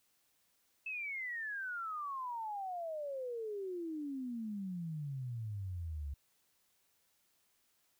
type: exponential sweep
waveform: sine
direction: down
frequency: 2637 to 68.2 Hz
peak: -38 dBFS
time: 0.86-6.14 s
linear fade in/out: 5 ms
effects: white hiss -75 dBFS RMS until 7.99 s